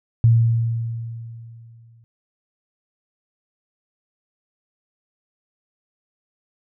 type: tone with exponential decay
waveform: sine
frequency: 115.3 Hz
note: A#2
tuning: 19 cents flat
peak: -9 dBFS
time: 0.24-2.04 s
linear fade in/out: 0 ms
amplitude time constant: 390 ms
effects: none